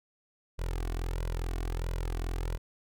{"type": "tone with flanger", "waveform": "sawtooth", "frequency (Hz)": 42.41, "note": "E1", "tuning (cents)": 50, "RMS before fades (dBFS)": -33, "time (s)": [0.58, 2.58], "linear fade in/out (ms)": 20, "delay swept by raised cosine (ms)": [2, 2.72], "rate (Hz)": 1.5, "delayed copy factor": 0.75, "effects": []}